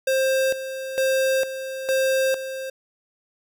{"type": "tone with tremolo", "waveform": "square", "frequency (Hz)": 529, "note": "C5", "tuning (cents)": 19, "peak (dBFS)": -19, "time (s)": [0.07, 2.7], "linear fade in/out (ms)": 5, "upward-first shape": "square", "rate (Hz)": 1.1, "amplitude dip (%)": 70, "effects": []}